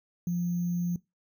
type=tone with sample-and-hold; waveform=sine; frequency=174.61 Hz; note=F3; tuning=in tune; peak=-26 dBFS; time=0.27-0.96 s; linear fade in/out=2 ms; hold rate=6300 Hz; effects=noise-tail reverb RT60 0.2 s tail -21 dB re dry